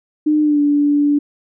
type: tone with pitch glide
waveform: sine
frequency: 303.1 to 290.4 Hz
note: D#4 to D4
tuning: -45 to -19 cents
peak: -11 dBFS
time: 0.26-1.19 s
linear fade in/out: 10 ms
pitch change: -74 cents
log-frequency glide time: 0.42-0.6 s
effects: none